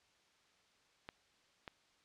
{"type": "clicks", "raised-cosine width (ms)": 0.3, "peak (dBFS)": -29, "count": 2, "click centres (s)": [1.089, 1.678], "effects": ["white hiss -71 dBFS RMS until 2.04 s", "low-pass 5000 Hz 12 dB/octave"]}